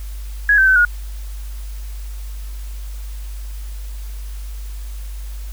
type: tone with pitch steps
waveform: sine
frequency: 1667 / 1550 / 1527 / 1440 Hz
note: G#6 / G6 / G6 / F#6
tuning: +6 / -20 / -46 / -47 cents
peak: -9 dBFS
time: 0.49-0.85 s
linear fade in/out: 2 ms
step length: 90 ms
effects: added 50 Hz sine -26 dBFS peak until 5.52 s + white hiss -44 dBFS RMS until 5.52 s